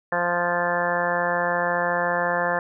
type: harmonic tone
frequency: 174.61 Hz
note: F3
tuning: in tune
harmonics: 1 / 2 / 3 / 4 / 5 / 6 / 7 / 8 / 9 / 10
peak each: -34 / -36 / -26 / -28 / -30 / -29 / -36 / -33 / -32 / -27 dBFS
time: 0.12-2.59 s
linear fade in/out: 2 ms
effects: none